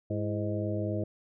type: harmonic tone with a mistuned harmonic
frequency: 103.83 Hz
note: G#2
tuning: in tune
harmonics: 1 / 2 / 3 / 4 / 5 / 6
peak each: -32 / -37 / -35 / -41 / -39 / -37 dBFS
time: 0.1-1.04 s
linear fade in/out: 5 ms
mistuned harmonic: 3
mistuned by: +86 cents
effects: none